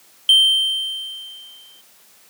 triangle tone with exponential decay, 3128 Hz, G7, 4 cents flat, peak -6 dBFS, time 0.29-1.81 s, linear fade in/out 2 ms, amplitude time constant 330 ms, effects white hiss -51 dBFS RMS until 2.29 s + high-pass 150 Hz 12 dB/octave

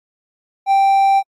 triangle tone, 784 Hz, G5, in tune, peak -8 dBFS, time 0.66-1.23 s, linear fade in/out 50 ms, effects AAC 48 kbps

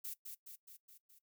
violet noise with echo, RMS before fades -44 dBFS, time 0.04-0.14 s, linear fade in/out 10 ms, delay 210 ms, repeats 5, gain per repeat -4 dB, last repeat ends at 1.19 s, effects noise-tail reverb RT60 0.1 s tail -18 dB re dry

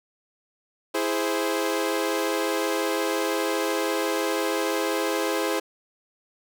sawtooth chord, E augmented, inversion none, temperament equal with one note detuned, 329.6 / 415.3 / 521.7 Hz, E4 / G#4 / B#4, 0 / 0 / -5 cents, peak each -24 dBFS, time 0.94-5.6 s, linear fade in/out 10 ms, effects none

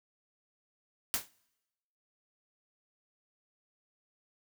white noise with exponential decay, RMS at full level -27 dBFS, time 1.14-1.29 s, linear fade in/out 0 ms, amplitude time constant 31 ms, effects noise-tail reverb RT60 1.0 s tail -26 dB re dry

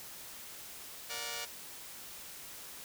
5% pulse chord, Bb augmented, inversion none, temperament just, 466.2 / 582.7 / 728.4 Hz, Bb4 / D5 / F#5, 0 / -14 / -27 cents, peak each -32 dBFS, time 1.09-1.46 s, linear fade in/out 20 ms, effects white hiss -48 dBFS RMS until 2.84 s

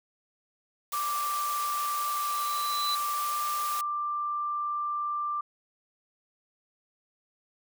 white high-pass noise, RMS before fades -37 dBFS, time 0.92-3.81 s, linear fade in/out 2 ms, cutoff 500 Hz, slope 24 dB/octave
sine tone with pitch glide, 1174.7 to 1182.9 Hz, D6 to D6, 0 to +12 cents, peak -28 dBFS, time 0.93-5.41 s, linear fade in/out 5 ms, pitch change +12 cents, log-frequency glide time 3.17-3.4 s
sine tone with exponential growth, 3995 Hz, B7, 19 cents sharp, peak -27 dBFS, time 1.75-2.95 s, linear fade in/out 2 ms, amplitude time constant 260 ms
effects none

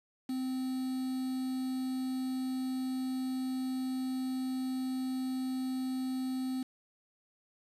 triangle tone with quantisation, 259 Hz, C4, 17 cents flat, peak -30 dBFS, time 0.29-6.63 s, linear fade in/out 5 ms, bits 8, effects resampled to 32000 Hz

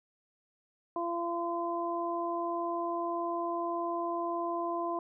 harmonic tone, 341.7 Hz, F4, 38 cents flat, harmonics 1 / 2 / 3, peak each -35 / -35 / -35 dBFS, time 0.96-4.99 s, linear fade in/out 2 ms, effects none

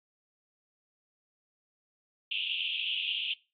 pink band-pass noise, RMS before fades -33 dBFS, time 2.31-3.34 s, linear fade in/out 5 ms, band 2600 to 3400 Hz, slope 96 dB/octave, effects noise-tail reverb RT60 0.3 s tail -22 dB re dry + AAC 48 kbps

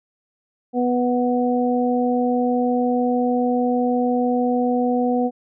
harmonic tone, 246.4 Hz, B3, 4 cents flat, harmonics 1 / 2 / 3, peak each -19 / -22 / -24 dBFS, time 0.73-5.31 s, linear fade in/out 50 ms, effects none

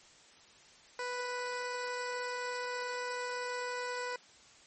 15% pulse tone, 493.9 Hz, B4, in tune, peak -29 dBFS, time 0.99-4.16 s, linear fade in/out 2 ms, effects white hiss -59 dBFS RMS until 4.66 s + MP3 32 kbps

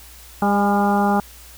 harmonic tone with a mistuned harmonic, 201.5 Hz, G3, 48 cents sharp, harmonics 1 / 2 / 3 / 4 / 5 / 6 / 7, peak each -18 / -25 / -27 / -19 / -29 / -27 / -29 dBFS, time 0.42-1.2 s, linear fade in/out 2 ms, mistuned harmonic 4, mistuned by +23 cents, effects added 60 Hz sine -44 dBFS peak until 1.57 s + white hiss -44 dBFS RMS until 1.57 s

